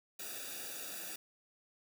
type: noise with comb filter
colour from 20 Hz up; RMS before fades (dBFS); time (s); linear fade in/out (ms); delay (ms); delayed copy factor
white; -44; 0.19-1.16; 5; 0.95; -0.9
effects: none